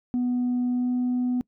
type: tone with pitch glide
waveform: sine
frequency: 246.9 to 248.5 Hz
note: B3 to B3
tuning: 0 to +11 cents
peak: -20 dBFS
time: 0.14-1.41 s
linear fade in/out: 0 ms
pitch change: +11 cents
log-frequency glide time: 0.69-0.91 s
effects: noise-tail reverb RT60 0.1 s tail -25 dB re dry + tanh soft clip ceiling -20 dBFS